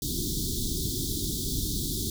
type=band-stop noise; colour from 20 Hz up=pink; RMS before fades=-30 dBFS; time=0.02-2.1 s; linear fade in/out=2 ms; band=400 to 3400 Hz; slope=96 dB/octave; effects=none